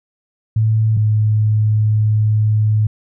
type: tone pair in turn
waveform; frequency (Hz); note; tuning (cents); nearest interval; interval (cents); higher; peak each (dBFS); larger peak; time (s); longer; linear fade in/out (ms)
sine; 110 / 107.43; A2 / A2; 0 / -41; unison; 41; first; -11; neither; 0.56-0.97 / 0.97-2.87; second; 5
effects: none